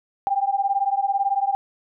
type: beating tone pair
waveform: sine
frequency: 784 / 802 Hz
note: G5 / G5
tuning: 0 / +39 cents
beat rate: 18 Hz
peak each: -22 dBFS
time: 0.27-1.55 s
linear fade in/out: 0 ms
effects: none